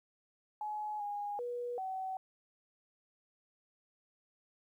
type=tone with pitch steps; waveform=sine; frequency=846 / 821 / 484.8 / 758 Hz; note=G#5 / G#5 / B4 / F#5; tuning=+32 / -20 / -32 / +42 cents; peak=-36 dBFS; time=0.61-2.17 s; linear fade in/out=2 ms; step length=390 ms; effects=12-bit